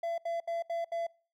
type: tone bursts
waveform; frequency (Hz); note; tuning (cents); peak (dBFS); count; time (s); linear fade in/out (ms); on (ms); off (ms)
triangle; 675; E5; +41; -29; 5; 0.03-1.068; 5; 150; 72
effects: noise-tail reverb RT60 0.4 s tail -24 dB re dry